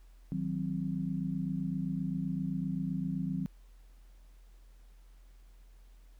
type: chord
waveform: sine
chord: C diminished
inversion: first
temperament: equal with one note detuned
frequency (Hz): 157.28 / 185 / 261.6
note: Eb3 / Gb3 / C4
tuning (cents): +19 / 0 / 0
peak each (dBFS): -36 / -34 / -38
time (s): 0.32-3.46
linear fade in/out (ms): 0
effects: added 42 Hz sine -53 dBFS peak until 6.19 s + pink hiss -70 dBFS RMS until 6.19 s